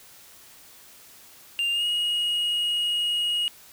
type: tone with pitch glide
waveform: triangle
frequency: 2794 to 2883 Hz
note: F7 to F#7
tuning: 0 to -46 cents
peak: -21 dBFS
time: 1.59-3.48 s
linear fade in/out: 0 ms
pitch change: +54 cents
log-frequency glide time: 1.72-1.85 s
effects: white hiss -50 dBFS RMS until 3.72 s